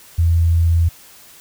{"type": "tone", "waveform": "sine", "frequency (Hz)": 83.7, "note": "E2", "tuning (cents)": 27, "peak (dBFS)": -11, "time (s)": [0.18, 0.89], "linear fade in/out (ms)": 10, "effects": ["white hiss -44 dBFS RMS until 1.4 s"]}